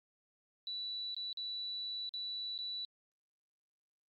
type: tone with dropouts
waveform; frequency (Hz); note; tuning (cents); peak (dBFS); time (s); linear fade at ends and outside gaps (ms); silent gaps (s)
sine; 3951; B7; 0; -38; 0.67-2.85; 1; 1.146-1.165 / 1.329-1.372 / 2.092-2.138 / 2.579-2.588
effects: Opus 48 kbps